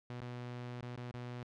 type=tone with dropouts; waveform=sawtooth; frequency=122.5 Hz; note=B2; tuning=14 cents flat; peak=-38 dBFS; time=0.1-1.43 s; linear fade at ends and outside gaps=0 ms; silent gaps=0.206-0.218 / 0.81-0.826 / 0.96-0.976 / 1.113-1.141 s; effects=low-pass 4000 Hz 12 dB/octave